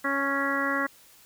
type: harmonic tone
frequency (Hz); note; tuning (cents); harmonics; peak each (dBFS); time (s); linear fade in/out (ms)
277.2; C#4; 0; 1 / 2 / 3 / 4 / 5 / 6 / 7; -31 / -33 / -40 / -31 / -32 / -31 / -31; 0.04-0.87; 10
effects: white hiss -55 dBFS RMS until 1.25 s